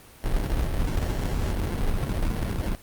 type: noise with sample-and-hold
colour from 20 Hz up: brown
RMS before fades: -25 dBFS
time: 0.24-2.75 s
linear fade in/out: 0 ms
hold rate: 1225 Hz
effects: pink hiss -49 dBFS RMS until 2.82 s + Opus 32 kbps